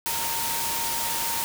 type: tone in noise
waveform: sine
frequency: 923 Hz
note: A#5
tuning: 17 cents flat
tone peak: -32 dBFS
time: 0.06-1.44 s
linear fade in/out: 0 ms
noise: white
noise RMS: -28 dBFS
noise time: 0.06-1.44 s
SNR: -7 dB
effects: none